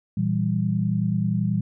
sine chord, E diminished, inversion second, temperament equal with one note detuned, 116.54 / 164.81 / 195.21 Hz, Bb2 / E3 / G3, 0 / 0 / -7 cents, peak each -25 / -25 / -24 dBFS, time 0.17-1.61 s, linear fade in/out 5 ms, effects none

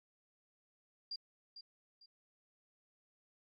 sine tone with echo, 4783 Hz, D8, 31 cents sharp, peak -39 dBFS, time 1.11-1.16 s, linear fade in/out 5 ms, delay 450 ms, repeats 2, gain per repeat -10 dB, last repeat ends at 2.06 s, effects MP3 32 kbps

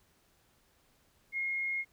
sine tone, 2148 Hz, C7, 45 cents sharp, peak -31 dBFS, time 1.32-1.85 s, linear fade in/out 50 ms, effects pink hiss -69 dBFS RMS until 1.92 s

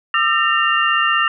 sine tone cluster, 1206 / 1342 / 1821 / 2787 Hz, D6 / E6 / A#6 / F7, +46 / +31 / -41 / -4 cents, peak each -19 dBFS, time 0.14-1.28 s, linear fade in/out 2 ms, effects none

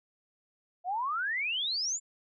sine exponential sweep, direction up, 687 to 7380 Hz, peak -29 dBFS, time 0.84-2 s, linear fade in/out 50 ms, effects none

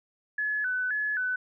sine tone with vibrato, 1600 Hz, G6, 35 cents sharp, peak -26 dBFS, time 0.38-1.36 s, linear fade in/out 5 ms, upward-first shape square, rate 1.9 Hz, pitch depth 110 cents each way, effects none

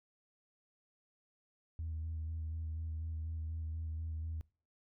sine tone with vibrato, 80.1 Hz, E2, 49 cents flat, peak -36 dBFS, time 1.79-4.41 s, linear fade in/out 0 ms, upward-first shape square, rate 4.1 Hz, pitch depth 20 cents each way, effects noise-tail reverb RT60 0.4 s tail -24 dB re dry + tanh soft clip ceiling -34 dBFS

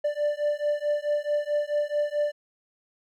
triangle beating tone pair, 587.3 / 591.9 Hz, D5 / D5, 0 / +13 cents, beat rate 4.6 Hz, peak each -25 dBFS, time 0.04-2.32 s, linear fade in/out 10 ms, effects none

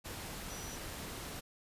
sine tone in noise, 5880 Hz, F#8, 12 cents flat, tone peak -49 dBFS, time 0.49-0.77 s, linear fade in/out 20 ms, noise pink, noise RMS -44 dBFS, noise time 0.04-1.41 s, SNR -8 dB, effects resampled to 32000 Hz

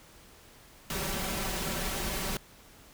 pink noise with comb filter, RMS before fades -33 dBFS, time 0.9-2.37 s, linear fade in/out 2 ms, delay 5.2 ms, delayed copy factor +0.6, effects pink hiss -55 dBFS RMS until 2.93 s

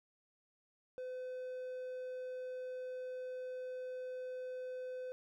triangle tone, 508 Hz, B4, 49 cents sharp, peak -39 dBFS, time 0.98-5.12 s, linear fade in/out 0 ms, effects none

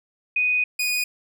sine / sawtooth tone pair in turn, 2489 / 2473 Hz, D#7 / D#7, 0 / -11 cents, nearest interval unison, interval 11 cents, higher first, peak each -18 dBFS, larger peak neither, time 0.36-0.64 / 0.79-1.04 s, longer first, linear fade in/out 5 ms, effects none

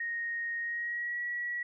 sine tone with pitch glide, 1864.7 to 1928.2 Hz, A#6 to B6, 0 to -42 cents, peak -32 dBFS, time 0-1.63 s, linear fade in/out 5 ms, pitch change +58 cents, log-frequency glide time 0.6-1.2 s, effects none

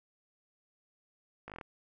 slowing click train, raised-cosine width 0.5 ms, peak -29 dBFS, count 7, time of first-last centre 1.48-1.612 s, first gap 18 ms, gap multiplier 1.08, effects none

